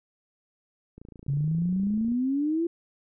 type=click train; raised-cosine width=3 ms; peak=-32 dBFS; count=33; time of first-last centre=0.98-2.119 s; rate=28.1 Hz
type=exponential sweep; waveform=sine; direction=up; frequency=136.2 to 344.5 Hz; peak=-23 dBFS; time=1.28-2.67 s; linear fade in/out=5 ms
effects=none